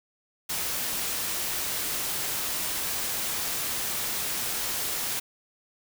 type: noise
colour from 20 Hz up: white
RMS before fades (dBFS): -30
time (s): 0.49-5.2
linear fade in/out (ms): 10
effects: none